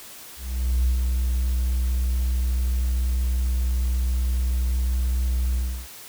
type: tone with ADSR envelope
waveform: triangle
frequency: 62.3 Hz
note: B1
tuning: 16 cents sharp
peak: -13 dBFS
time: 0.36-5.88 s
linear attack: 510 ms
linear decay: 93 ms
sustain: -4 dB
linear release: 330 ms
effects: tanh soft clip ceiling -14 dBFS + white hiss -42 dBFS RMS until 6.08 s